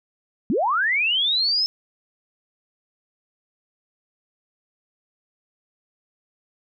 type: linear sweep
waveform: sine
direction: up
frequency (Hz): 180 to 5274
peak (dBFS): -18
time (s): 0.5-1.66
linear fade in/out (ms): 0
effects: none